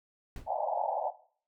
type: noise with exponential decay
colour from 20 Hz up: brown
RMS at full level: -36 dBFS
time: 0.36-0.53 s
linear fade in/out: 2 ms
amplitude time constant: 36 ms
type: band-pass noise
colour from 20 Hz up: white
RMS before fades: -32 dBFS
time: 0.46-1.12 s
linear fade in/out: 50 ms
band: 560 to 890 Hz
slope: 96 dB/octave
effects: noise-tail reverb RT60 0.5 s tail -17 dB re dry